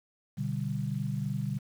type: chord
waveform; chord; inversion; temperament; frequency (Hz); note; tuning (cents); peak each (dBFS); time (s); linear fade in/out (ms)
sine; G major; first; equal; 123.47 / 146.83 / 196; B2 / D3 / G3; 0 / 0 / 0; -34 / -33 / -35; 0.37-1.59; 20
effects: 9-bit